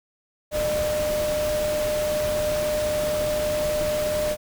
sine tone in noise, 604 Hz, D5, 48 cents sharp, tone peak -22 dBFS, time 0.51-4.37 s, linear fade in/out 50 ms, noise pink, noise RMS -31 dBFS, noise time 0.51-4.37 s, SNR +6 dB, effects none

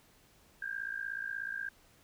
sine tone with amplitude modulation, 1600 Hz, G6, 35 cents sharp, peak -32 dBFS, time 0.62-1.69 s, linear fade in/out 5 ms, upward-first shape sine, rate 56.6 Hz, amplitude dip 85%, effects pink hiss -64 dBFS RMS until 2.03 s

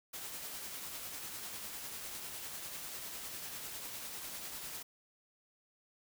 white noise with tremolo, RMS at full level -43 dBFS, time 0.13-4.83 s, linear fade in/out 10 ms, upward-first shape triangle, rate 10 Hz, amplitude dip 35%, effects none

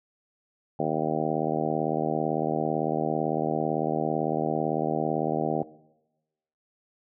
harmonic tone, 77.9 Hz, D#2, 3 cents sharp, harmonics 2 / 3 / 4 / 5 / 6 / 7 / 8 / 9 / 10, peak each -33 / -33 / -33 / -33 / -33 / -33 / -33 / -33 / -33 dBFS, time 0.79-5.63 s, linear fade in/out 5 ms, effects noise-tail reverb RT60 1.0 s tail -19 dB re dry

